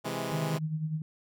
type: chord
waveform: 10% pulse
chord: C augmented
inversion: none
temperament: equal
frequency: 130.81 / 164.81 / 207.7 Hz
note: C3 / E3 / G#3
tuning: 0 / 0 / 0 cents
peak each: -28 dBFS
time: 0.04-0.59 s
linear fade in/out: 20 ms
type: tone with tremolo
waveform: sine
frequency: 156.3 Hz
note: D#3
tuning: 8 cents sharp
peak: -27 dBFS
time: 0.32-1.02 s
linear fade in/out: 2 ms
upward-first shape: sine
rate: 10 Hz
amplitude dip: 60%
effects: none